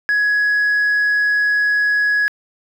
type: tone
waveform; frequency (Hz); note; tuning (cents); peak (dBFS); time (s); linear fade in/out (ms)
sine; 1675; G#6; +14; -11; 0.09-2.28; 0
effects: tanh soft clip ceiling -12 dBFS + 8-bit